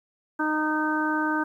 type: harmonic tone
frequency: 307.8 Hz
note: D#4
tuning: 19 cents flat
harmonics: 1 / 2 / 3 / 4 / 5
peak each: -26 / -36 / -29 / -32 / -28 dBFS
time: 0.39-1.44 s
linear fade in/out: 10 ms
effects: 10-bit